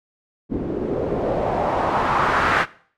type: noise with low-pass filter sweep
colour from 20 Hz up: white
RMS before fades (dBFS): -21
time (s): 0.49-2.66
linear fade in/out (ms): 50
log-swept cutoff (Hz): 290 to 1700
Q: 2.2
effects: noise-tail reverb RT60 0.5 s tail -19 dB re dry